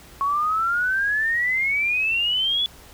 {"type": "exponential sweep", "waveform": "sine", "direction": "up", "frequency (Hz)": [1100, 3451], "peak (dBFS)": -19, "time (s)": [0.21, 2.66], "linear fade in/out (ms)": 0, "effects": ["added 60 Hz sine -50 dBFS peak until 2.93 s", "pink hiss -47 dBFS RMS until 2.93 s"]}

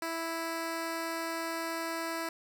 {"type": "tone", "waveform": "10% pulse", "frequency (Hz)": 329.6, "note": "E4", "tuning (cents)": 0, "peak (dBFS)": -25, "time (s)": [0.02, 2.29], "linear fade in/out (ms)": 2, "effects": []}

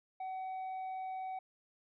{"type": "tone with tanh clipping", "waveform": "triangle", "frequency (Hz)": 754, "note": "F#5", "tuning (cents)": 32, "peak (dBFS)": -39, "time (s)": [0.2, 1.39], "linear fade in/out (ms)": 5, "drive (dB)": 8, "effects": []}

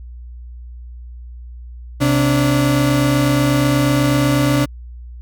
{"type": "tone pair together", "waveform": "35% pulse", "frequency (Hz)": [130.8, 289.8], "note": ["C3", "D4"], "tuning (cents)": [0, -23], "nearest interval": "octave + major second", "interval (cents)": 1377, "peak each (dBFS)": -14, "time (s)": [2, 4.66], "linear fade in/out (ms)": 20, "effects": ["added 60 Hz sine -31 dBFS peak until 5.21 s"]}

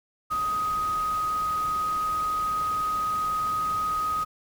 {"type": "tone in noise", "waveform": "sine", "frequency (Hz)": 1253, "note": "D#6", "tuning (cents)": 12, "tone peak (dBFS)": -24, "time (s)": [0.3, 4.25], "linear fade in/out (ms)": 20, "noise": "pink", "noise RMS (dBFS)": -41, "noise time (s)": [0.3, 4.25], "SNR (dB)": 14, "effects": []}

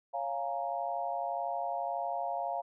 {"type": "chord", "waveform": "sine", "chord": "Bb minor seventh", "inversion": "first", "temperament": "equal", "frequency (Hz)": [554.4, 698.5, 830.6, 932.3], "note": ["Db5", "F5", "Ab5", "Bb5"], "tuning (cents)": [0, 0, 0, 0], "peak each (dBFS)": [-40, -34, -39, -40], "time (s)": [0.13, 2.62], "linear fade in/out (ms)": 20, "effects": []}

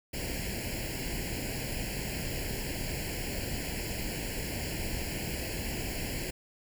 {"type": "noise with comb filter", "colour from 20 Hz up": "pink", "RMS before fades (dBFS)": -35, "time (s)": [0.13, 6.31], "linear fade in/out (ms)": 10, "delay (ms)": 0.41, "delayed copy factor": 1, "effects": []}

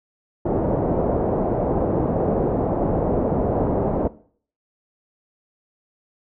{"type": "low-pass noise", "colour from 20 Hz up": "white", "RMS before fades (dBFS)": -21, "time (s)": [0.45, 4.08], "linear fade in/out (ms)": 10, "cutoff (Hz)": 650, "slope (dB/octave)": 24, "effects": ["noise-tail reverb RT60 0.5 s tail -18 dB re dry"]}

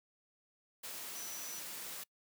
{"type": "tone in noise", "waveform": "sine", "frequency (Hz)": 5920, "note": "F#8", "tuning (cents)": 0, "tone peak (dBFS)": -46, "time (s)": [1.15, 1.6], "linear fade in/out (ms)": 10, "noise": "white", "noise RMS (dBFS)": -45, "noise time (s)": [0.83, 2.04], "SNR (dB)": -4, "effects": ["noise-tail reverb RT60 0.1 s tail -24 dB re dry", "high-pass 150 Hz 12 dB/octave"]}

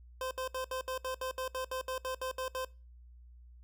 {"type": "tone bursts", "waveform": "25% pulse", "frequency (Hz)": 517, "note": "C5", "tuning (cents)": -21, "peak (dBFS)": -31, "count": 15, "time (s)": [0.21, 2.648], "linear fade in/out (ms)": 2, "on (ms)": 100, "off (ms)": 67, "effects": ["noise-tail reverb RT60 0.3 s tail -21 dB re dry", "added 60 Hz sine -52 dBFS peak until 3.63 s"]}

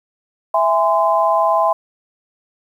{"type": "chord", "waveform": "sine", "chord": "E augmented", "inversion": "none", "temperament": "just", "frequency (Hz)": [659.3, 824.1, 1030.1], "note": ["E5", "G#5", "B#5"], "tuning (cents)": [0, -14, -27], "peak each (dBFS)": [-16, -18, -16], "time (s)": [0.54, 1.73], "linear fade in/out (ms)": 5, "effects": ["8-bit"]}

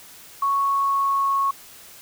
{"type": "tone with pitch glide", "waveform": "sine", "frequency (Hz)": [1108.7, 1101], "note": ["C#6", "C#6"], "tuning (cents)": [0, -12], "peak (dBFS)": -18, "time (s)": [0.42, 1.51], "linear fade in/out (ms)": 5, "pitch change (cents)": -12, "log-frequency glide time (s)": [0.53, 1.3], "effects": ["white hiss -45 dBFS RMS until 2.01 s"]}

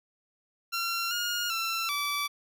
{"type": "tone with pitch steps", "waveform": "15% pulse", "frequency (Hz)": [1368, 1427, 1344, 1155], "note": ["F6", "F6", "E6", "D6"], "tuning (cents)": [-36, 37, 33, -29], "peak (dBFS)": -22, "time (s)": [0.72, 2.28], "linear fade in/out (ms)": 20, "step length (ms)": 390, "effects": []}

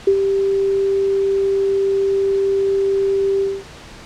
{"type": "tone with ADSR envelope", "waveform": "sine", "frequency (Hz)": 392, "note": "G4", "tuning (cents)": 0, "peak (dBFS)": -8, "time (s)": [0.07, 3.64], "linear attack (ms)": 6, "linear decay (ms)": 76, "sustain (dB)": -6, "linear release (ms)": 230, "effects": ["pink hiss -38 dBFS RMS until 4.05 s", "low-pass 6000 Hz 12 dB/octave"]}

